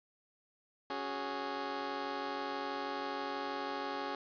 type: chord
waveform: 15% pulse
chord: C# suspended fourth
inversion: none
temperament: just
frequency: 277.2 / 369.6 / 415.8 Hz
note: C#4 / F#4 / G#4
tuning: 0 / -2 / +2 cents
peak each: -35 / -37 / -35 dBFS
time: 0.9-4.15 s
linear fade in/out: 2 ms
effects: resampled to 11025 Hz + 9-bit